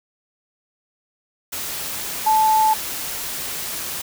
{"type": "tone in noise", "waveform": "sine", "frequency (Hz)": 872, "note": "A5", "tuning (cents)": -16, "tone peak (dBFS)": -13, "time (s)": [2.26, 2.74], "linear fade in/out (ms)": 10, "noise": "white", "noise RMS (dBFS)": -28, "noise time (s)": [1.52, 4.02], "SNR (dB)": 12, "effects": []}